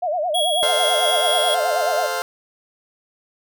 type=tone with vibrato; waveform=sine; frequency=659.3 Hz; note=E5; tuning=in tune; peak=-19 dBFS; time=0.02-2.07 s; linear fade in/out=10 ms; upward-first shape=sine; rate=9.2 Hz; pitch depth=190 cents each way
type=tone with tremolo; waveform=square; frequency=3322 Hz; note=G#7; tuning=in tune; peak=-19 dBFS; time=0.34-1.55 s; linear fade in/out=10 ms; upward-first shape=triangle; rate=4.3 Hz; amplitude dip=25%
type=chord; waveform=20% pulse; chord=F major; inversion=first; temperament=just; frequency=436.5 / 523.8 / 698.5 Hz; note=A4 / C5 / F5; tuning=-14 / +2 / 0 cents; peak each=-24 / -21 / -20 dBFS; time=0.63-2.22 s; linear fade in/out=0 ms
effects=none